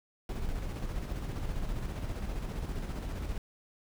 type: noise with tremolo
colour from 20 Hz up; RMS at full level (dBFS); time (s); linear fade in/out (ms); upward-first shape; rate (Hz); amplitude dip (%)
brown; -34; 0.29-3.38; 2; square; 15; 35
effects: none